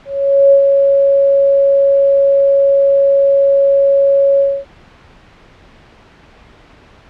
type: tone with ADSR envelope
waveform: sine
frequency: 554.4 Hz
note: C#5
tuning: in tune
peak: -3 dBFS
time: 0.05-4.65 s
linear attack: 470 ms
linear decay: 91 ms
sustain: -4 dB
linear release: 250 ms
effects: pink hiss -43 dBFS RMS until 7.09 s + low-pass 3000 Hz 12 dB/octave